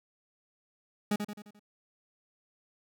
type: tone with echo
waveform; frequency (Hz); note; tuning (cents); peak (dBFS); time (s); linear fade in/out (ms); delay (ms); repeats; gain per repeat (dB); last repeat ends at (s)
40% pulse; 207.7; G#3; 0; -25; 1.11-1.16; 5; 87; 5; -6; 1.595
effects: none